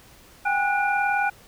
sine tone cluster, 772 / 811 / 1466 / 2390 Hz, G5 / G#5 / F#6 / D7, -27 / -41 / -16 / +30 cents, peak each -30 / -23 / -24 / -30 dBFS, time 0.45-1.3 s, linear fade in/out 10 ms, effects pink hiss -51 dBFS RMS until 1.47 s

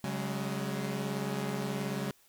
sawtooth chord, C# suspended fourth, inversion none, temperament equal with one note detuned, 138.59 / 189.1 / 207.7 Hz, C#3 / F#3 / G#3, 0 / +38 / 0 cents, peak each -33 dBFS, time 0.04-2.11 s, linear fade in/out 0 ms, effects white hiss -64 dBFS RMS until 2.28 s

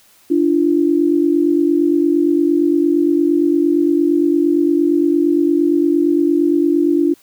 sine tone pair together, 293.7 / 342.4 Hz, D4 / F4, 0 / -34 cents, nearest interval minor third, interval 266 cents, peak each -14 dBFS, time 0.3-7.14 s, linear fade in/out 10 ms, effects white hiss -51 dBFS RMS until 7.22 s

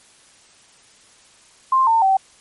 sine tone with pitch steps, 1052 / 900.1 / 770.1 Hz, C6 / A5 / G5, +9 / +39 / -31 cents, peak -12 dBFS, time 1.72-2.17 s, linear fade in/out 5 ms, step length 150 ms, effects white hiss -51 dBFS RMS until 2.4 s + MP3 48 kbps

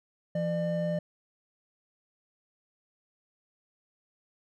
triangle tone pair together, 169.58 / 601 Hz, E3 / D5, +49 / +40 cents, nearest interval octave + minor seventh, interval 2191 cents, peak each -28 dBFS, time 0.35-0.99 s, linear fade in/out 5 ms, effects none

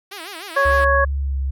5% pulse tone with vibrato, 362.8 Hz, F#4, 34 cents flat, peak -20 dBFS, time 0.11-0.85 s, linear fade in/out 10 ms, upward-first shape sine, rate 6.6 Hz, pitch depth 230 cents each way
harmonic tone, 554.4 Hz, C#5, in tune, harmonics 1 / 2 / 3, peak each -18 / -18 / -18 dBFS, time 0.56-1.05 s, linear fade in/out 10 ms
sine tone with pitch glide, 69.3 to 67.44 Hz, C#2 to C#2, 0 to -47 cents, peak -19 dBFS, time 0.65-1.51 s, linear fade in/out 10 ms, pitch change -47 cents, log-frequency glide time 1.2-1.39 s
effects none

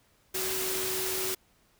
sine tone in noise, 375.9 Hz, F#4, 27 cents sharp, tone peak -35 dBFS, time 0.34-1.35 s, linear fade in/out 10 ms, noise white, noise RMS -32 dBFS, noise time 0.34-1.35 s, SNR -6 dB, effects pink hiss -66 dBFS RMS until 1.79 s

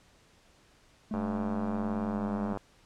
triangle tone with pitch glide, 215.9 to 209 Hz, A3 to G#3, -33 to +11 cents, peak -29 dBFS, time 1.11-2.53 s, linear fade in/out 2 ms, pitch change -56 cents, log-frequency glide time 2.06-2.2 s
click train, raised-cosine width 1 ms, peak -22 dBFS, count 143, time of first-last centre 1.14-2.573 s, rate 99.1 Hz
effects pink hiss -62 dBFS RMS until 2.85 s + low-pass 8000 Hz 12 dB/octave

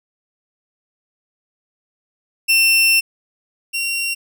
sawtooth tone pair in turn, 2700 / 2747 Hz, E7 / F7, +41 / -29 cents, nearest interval unison, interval 30 cents, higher second, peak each -8 / -16 dBFS, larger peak first, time 2.48-3.01 / 3.73-4.15 s, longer first, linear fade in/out 20 ms, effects none

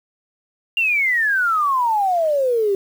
sine exponential sweep, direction down, 2815 to 385.4 Hz, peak -15 dBFS, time 0.77-2.75 s, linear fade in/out 2 ms, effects 7-bit

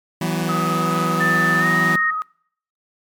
sawtooth chord, E suspended second, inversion none, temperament equal with one note detuned, 164.81 / 188.34 / 246.9 Hz, E3 / F#3 / B3, 0 / +31 / 0 cents, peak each -18 / -20 / -24 dBFS, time 0.21-1.96 s, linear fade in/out 5 ms
sine tone with vibrato, 1261 Hz, D#6, 23 cents sharp, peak -21 dBFS, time 0.49-2.22 s, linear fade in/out 0 ms, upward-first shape square, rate 19 Hz, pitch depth 16 cents each way
sine tone with pitch glide, 1776 to 1862.1 Hz, A6 to A#6, +16 to -2 cents, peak -17 dBFS, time 1.2-2.11 s, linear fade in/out 10 ms, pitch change +82 cents, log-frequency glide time 1.59-1.66 s
effects noise-tail reverb RT60 0.6 s tail -24 dB re dry + MP3 96 kbps

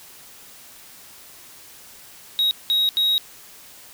triangle tone bursts at uneven times, 3799 Hz, A#7, 32 cents sharp, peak -15 dBFS, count 3, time 2.39-2.51 / 2.7-2.89 / 2.97-3.18 s, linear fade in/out 0 ms, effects white hiss -45 dBFS RMS until 3.93 s

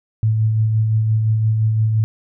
sine tone with tremolo, 109.8 Hz, A2, 3 cents flat, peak -12 dBFS, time 0.23-2.04 s, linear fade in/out 0 ms, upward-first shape sine, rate 5.8 Hz, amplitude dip 30%, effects none

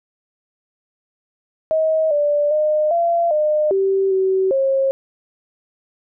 sine tone with pitch steps, 634 / 586 / 610 / 682 / 607 / 387.4 / 380 / 539 Hz, D#5 / D5 / D#5 / F5 / D#5 / G4 / F#4 / C#5, +32 / -4 / -34 / -41 / -43 / -20 / +46 / -49 cents, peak -14 dBFS, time 1.71-4.91 s, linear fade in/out 0 ms, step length 400 ms, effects none

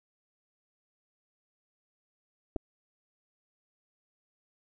clicks, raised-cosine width 2 ms, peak -20 dBFS, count 2, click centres 2.561 / 2.564 s, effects none

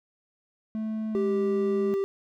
triangle tone with pitch glide, 218.5 to 207.7 Hz, A3 to G#3, -12 to 0 cents, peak -26 dBFS, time 0.75-1.94 s, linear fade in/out 0 ms, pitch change -88 cents, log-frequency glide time 1.1-1.34 s
triangle tone, 392 Hz, G4, in tune, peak -22 dBFS, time 1.15-2.04 s, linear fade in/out 0 ms
effects none

